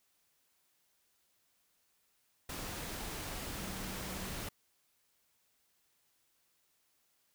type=tone in noise; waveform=sine; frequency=189.2 Hz; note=F#3; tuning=39 cents sharp; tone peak=-46 dBFS; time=3.58-4.33 s; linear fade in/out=5 ms; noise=pink; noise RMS=-42 dBFS; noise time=2.49-4.49 s; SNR=-7 dB; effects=white hiss -75 dBFS RMS until 7.34 s